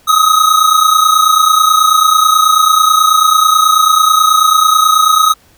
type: tone pair together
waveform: square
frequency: 1250.8 / 1280 Hz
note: D#6 / D#6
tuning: +9 / +49 cents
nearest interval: unison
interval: 40 cents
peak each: -10 dBFS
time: 0.07-5.34 s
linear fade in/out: 20 ms
effects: pink hiss -48 dBFS RMS until 5.57 s